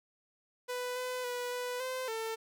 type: tone with pitch steps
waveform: sawtooth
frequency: 496.2 / 503 / 491 / 494.7 / 515 / 447.5 Hz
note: B4 / B4 / B4 / B4 / C5 / A4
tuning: +8 / +32 / -10 / +3 / -28 / +29 cents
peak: -31 dBFS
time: 0.68-2.36 s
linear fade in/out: 20 ms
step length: 280 ms
effects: none